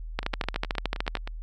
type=two click trains; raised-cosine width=0.3 ms; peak=-19 / -10 dBFS; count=11 / 14; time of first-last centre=0.23-1.275 / 0.19-1.153 s; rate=9.57 / 13.5 Hz; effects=added 40 Hz sine -34 dBFS peak until 1.42 s